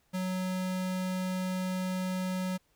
square tone, 185 Hz, F#3, in tune, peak -31 dBFS, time 0.13-2.58 s, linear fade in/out 20 ms, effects pink hiss -71 dBFS RMS until 2.75 s

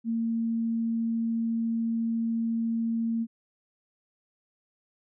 sine tone, 228.5 Hz, A#3, 34 cents flat, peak -25 dBFS, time 0.04-3.27 s, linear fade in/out 50 ms, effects none

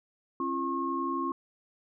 sine tone cluster, 269.8 / 341.3 / 1082 Hz, C#4 / F4 / C#6, -47 / -40 / -42 cents, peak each -34 / -34 / -31 dBFS, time 0.4-1.32 s, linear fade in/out 2 ms, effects none

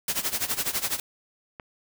white noise with tremolo, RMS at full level -25 dBFS, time 0.08-1 s, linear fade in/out 2 ms, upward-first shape sine, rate 12 Hz, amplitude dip 85%
click, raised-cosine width 0.5 ms, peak -24 dBFS, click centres 1.598 s
effects none

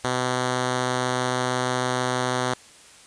5% pulse tone, 126.3 Hz, B2, 39 cents sharp, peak -11 dBFS, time 0.04-2.54 s, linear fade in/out 5 ms, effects white hiss -49 dBFS RMS until 3.06 s + resampled to 22050 Hz

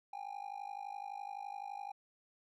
triangle tone with amplitude modulation, 806 Hz, G5, 48 cents sharp, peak -36 dBFS, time 0.13-1.92 s, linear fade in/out 5 ms, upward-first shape sine, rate 51.8 Hz, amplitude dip 95%, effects none

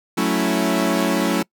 sawtooth chord, F# minor seventh, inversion none, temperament equal, 185 / 220 / 277.2 / 329.6 Hz, F#3 / A3 / C#4 / E4, 0 / 0 / 0 / 0 cents, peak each -19 dBFS, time 0.17-1.43 s, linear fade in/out 10 ms, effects noise-tail reverb RT60 0.1 s tail -25 dB re dry

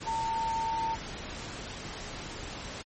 sine tone in noise, 900 Hz, A5, 39 cents sharp, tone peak -28 dBFS, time 0.06-0.96 s, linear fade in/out 20 ms, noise pink, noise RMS -40 dBFS, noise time 0-2.83 s, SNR +9 dB, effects MP3 32 kbps

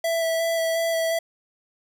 square tone with vibrato, 659.3 Hz, E5, in tune, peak -22 dBFS, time 0.04-1.19 s, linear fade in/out 5 ms, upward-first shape square, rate 2.8 Hz, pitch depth 11 cents each way, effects none

